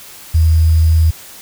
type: tone with sample-and-hold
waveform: sine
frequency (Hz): 80.6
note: E2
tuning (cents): -38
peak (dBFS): -7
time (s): 0.34-1.11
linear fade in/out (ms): 10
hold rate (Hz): 4900
effects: white hiss -36 dBFS RMS until 1.41 s